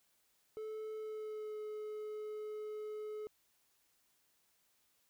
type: tone with pitch glide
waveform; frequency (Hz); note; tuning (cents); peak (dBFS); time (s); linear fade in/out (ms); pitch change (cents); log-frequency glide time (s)
triangle; 434.4 to 426.4; A4 to G#4; -22 to +46; -39; 0.57-3.27; 0; -32; 0.97-1.59
effects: white hiss -75 dBFS RMS until 5.09 s